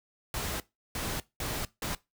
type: noise bursts at uneven times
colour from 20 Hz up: pink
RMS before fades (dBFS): -34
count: 4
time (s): 0.34-0.6 / 0.95-1.2 / 1.4-1.65 / 1.82-1.95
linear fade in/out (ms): 2
effects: noise-tail reverb RT60 0.2 s tail -19 dB re dry